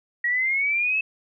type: exponential sweep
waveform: sine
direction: up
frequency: 1900 to 2625 Hz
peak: -20 dBFS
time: 0.24-1.01 s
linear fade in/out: 5 ms
effects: none